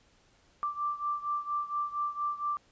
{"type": "beating tone pair", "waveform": "sine", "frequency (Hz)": [1174.7, 1179], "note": ["D6", "D6"], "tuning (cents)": [0, 6], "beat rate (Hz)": 4.3, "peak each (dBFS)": [-32, -35], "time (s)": [0.63, 2.57], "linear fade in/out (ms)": 0, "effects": ["pink hiss -65 dBFS RMS until 2.71 s", "resampled to 16000 Hz"]}